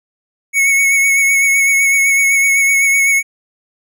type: tone with vibrato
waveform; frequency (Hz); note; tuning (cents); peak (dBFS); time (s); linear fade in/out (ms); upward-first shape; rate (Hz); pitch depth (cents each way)
square; 2209; C#7; -7; -10; 0.53-3.23; 50; sine; 7.9; 24
effects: none